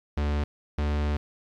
45% pulse tone pair in turn, 73.4 / 73.91 Hz, D2 / D2, 0 / +12 cents, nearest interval unison, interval 12 cents, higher second, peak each -24 dBFS, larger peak neither, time 0.17-0.44 / 0.78-1.17 s, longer second, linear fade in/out 5 ms, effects low-pass 4000 Hz 12 dB/octave + 10-bit

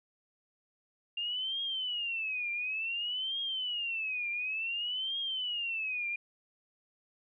sine tone with vibrato, 2785 Hz, F7, 5 cents flat, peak -32 dBFS, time 1.17-6.16 s, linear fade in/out 5 ms, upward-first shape triangle, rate 0.56 Hz, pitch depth 280 cents each way, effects none

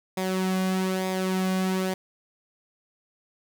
sawtooth tone with flanger, 187.4 Hz, F#3, 22 cents sharp, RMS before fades -26 dBFS, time 0.17-1.94 s, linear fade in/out 5 ms, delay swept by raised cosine 0.68 to 2.28 ms, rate 1.1 Hz, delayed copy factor -0.55, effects none

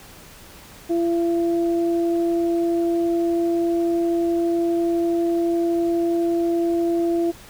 sine tone pair together, 339 / 678 Hz, E4 / E5, +49 / +49 cents, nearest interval octave, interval 1200 cents, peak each -18 / -28 dBFS, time 0.89-7.32 s, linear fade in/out 20 ms, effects pink hiss -44 dBFS RMS until 7.49 s

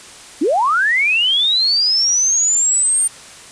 sine linear sweep, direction up, 255.4 to 8870 Hz, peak -12 dBFS, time 0.41-3.08 s, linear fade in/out 10 ms, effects white hiss -38 dBFS RMS until 3.51 s + resampled to 22050 Hz

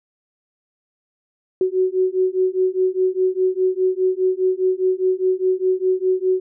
sine beating tone pair, 370 / 374.9 Hz, F#4 / F#4, 0 / +23 cents, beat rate 4.9 Hz, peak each -19 dBFS, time 1.61-6.4 s, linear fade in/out 2 ms, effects none

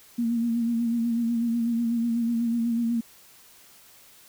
sine tone with vibrato, 233.1 Hz, A#3, in tune, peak -22 dBFS, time 0.18-3.01 s, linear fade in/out 10 ms, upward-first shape sine, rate 8.1 Hz, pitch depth 39 cents each way, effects white hiss -53 dBFS RMS until 4.28 s

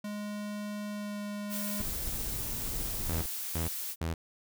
square tone with pitch glide, 207.7 to 206 Hz, G#3 to G#3, 0 to -14 cents, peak -36 dBFS, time 0.04-1.82 s, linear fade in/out 5 ms, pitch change -14 cents, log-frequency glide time 0.89-1.2 s
blue noise, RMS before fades -37 dBFS, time 1.49-3.96 s, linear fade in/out 50 ms
brown noise with tremolo, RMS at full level -37 dBFS, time 1.79-3.26 s, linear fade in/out 2 ms, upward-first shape sine, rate 15 Hz, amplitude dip 30%
sawtooth tone bursts, 82 Hz, E2, 9 cents flat, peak -27 dBFS, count 3, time 3.09-4.14 s, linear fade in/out 5 ms, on 130 ms, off 330 ms
effects none

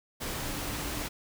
sine tone in noise, 293.7 Hz, D4, in tune, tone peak -42 dBFS, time 0.44-1.02 s, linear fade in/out 20 ms, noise pink, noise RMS -35 dBFS, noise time 0.2-1.09 s, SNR -10 dB, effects none

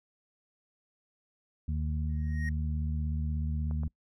harmonic tone, 76.4 Hz, D#2, 31 cents flat, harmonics 1 / 2 / 3, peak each -30 / -36 / -40 dBFS, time 1.68-3.88 s, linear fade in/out 5 ms
triangle tone with exponential growth, 1871 Hz, A#6, 6 cents sharp, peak -33 dBFS, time 2.09-2.49 s, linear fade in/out 2 ms, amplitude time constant 86 ms
clicks, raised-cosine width 1 ms, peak -33 dBFS, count 2, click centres 3.711 / 3.834 s
effects noise-tail reverb RT60 0.1 s tail -24 dB re dry

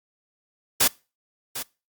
white noise with echo, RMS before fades -18 dBFS, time 0.8-0.88 s, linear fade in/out 10 ms, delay 750 ms, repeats 1, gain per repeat -13 dB, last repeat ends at 1.63 s, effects noise-tail reverb RT60 0.3 s tail -23 dB re dry + Opus 48 kbps

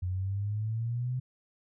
sine exponential sweep, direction up, 89.4 to 129.1 Hz, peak -29 dBFS, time 0.02-1.2 s, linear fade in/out 10 ms, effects none

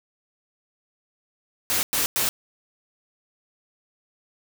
white noise bursts, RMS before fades -23 dBFS, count 3, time 1.7-2.29 s, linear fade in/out 0 ms, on 130 ms, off 100 ms, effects none

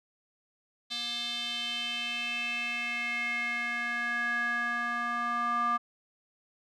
square tone with band-pass filter sweep, 238.3 Hz, A#3, 38 cents sharp, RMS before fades -32 dBFS, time 0.9-5.78 s, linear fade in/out 20 ms, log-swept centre 3800 to 1200 Hz, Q 5.4, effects none

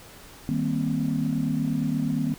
sine chord, C minor seventh, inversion first, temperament equal, 155.56 / 196 / 233.1 / 261.6 Hz, Eb3 / G3 / Bb3 / C4, 0 / 0 / 0 / 0 cents, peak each -27 / -32 / -27 / -27 dBFS, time 0.49-2.34 s, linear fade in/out 0 ms, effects tanh soft clip ceiling -14 dBFS + pink hiss -47 dBFS RMS until 2.38 s

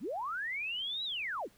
sine linear two-way sweep, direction up then down, 147.5 to 3951 to 147.5 Hz, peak -34 dBFS, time 0-1.49 s, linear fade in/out 50 ms, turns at 1.04 s, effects pink hiss -65 dBFS RMS until 1.57 s

